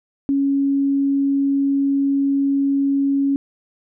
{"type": "tone", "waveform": "sine", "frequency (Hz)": 277.2, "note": "C#4", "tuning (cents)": 0, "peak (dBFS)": -15, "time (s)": [0.29, 3.36], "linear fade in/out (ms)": 0, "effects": []}